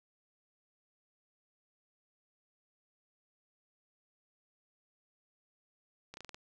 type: slowing click train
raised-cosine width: 0.2 ms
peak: -29 dBFS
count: 6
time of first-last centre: 6.14-6.345 s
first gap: 31 ms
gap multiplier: 1.14
effects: none